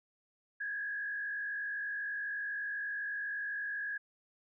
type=tone with frequency modulation; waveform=sine; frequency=1661.2 Hz; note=G#6; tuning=in tune; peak=-35 dBFS; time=0.6-3.98 s; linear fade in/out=10 ms; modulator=52 Hz; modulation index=0.93; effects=none